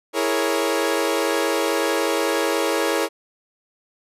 sawtooth chord, A# half-diminished seventh, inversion second, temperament equal, 329.6 / 415.3 / 466.2 / 554.4 Hz, E4 / G#4 / A#4 / C#5, 0 / 0 / 0 / 0 cents, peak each -21 dBFS, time 0.13-3.09 s, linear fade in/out 50 ms, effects resampled to 32000 Hz

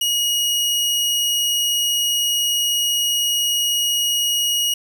sawtooth tone, 2891 Hz, F#7, 41 cents flat, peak -14 dBFS, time 0.01-4.74 s, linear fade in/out 5 ms, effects 8-bit

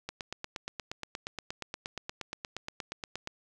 click train, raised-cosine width 0.2 ms, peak -19 dBFS, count 28, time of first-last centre 0.09-3.274 s, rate 8.48 Hz, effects none

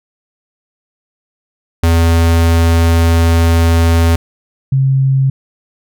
square / sine tone pair in turn, 83.3 / 134.29 Hz, E2 / C3, +19 / +45 cents, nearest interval minor sixth, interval 826 cents, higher second, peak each -8 dBFS, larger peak neither, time 1.83-4.16 / 4.72-5.3 s, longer first, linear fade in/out 5 ms, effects none

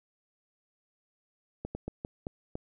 slowing click train, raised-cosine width 2 ms, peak -22 dBFS, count 6, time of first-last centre 1.65-2.554 s, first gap 100 ms, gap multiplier 1.3, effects none

